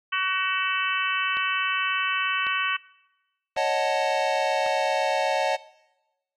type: harmonic tone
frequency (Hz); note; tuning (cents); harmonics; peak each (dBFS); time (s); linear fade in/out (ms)
376.9; F#4; +32; 3 / 4 / 5 / 6 / 7 / 8; -28 / -29 / -33 / -34 / -29 / -30; 0.12-2.77; 10
type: click train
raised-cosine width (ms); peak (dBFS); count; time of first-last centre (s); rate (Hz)
0.3; -20; 4; 1.37-4.663; 0.911
type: chord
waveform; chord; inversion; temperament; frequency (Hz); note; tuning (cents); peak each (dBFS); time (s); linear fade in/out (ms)
square; D# half-diminished seventh; third; equal; 554.4 / 622.3 / 740 / 880; C#5 / D#5 / F#5 / A5; 0 / 0 / 0 / 0; -28; 3.56-5.57; 20
effects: noise-tail reverb RT60 1.0 s tail -20 dB re dry + low-pass 5000 Hz 12 dB/octave